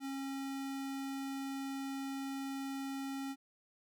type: tone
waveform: square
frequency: 272.1 Hz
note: C#4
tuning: 32 cents flat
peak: -39 dBFS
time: 0-3.36 s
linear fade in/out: 50 ms
effects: none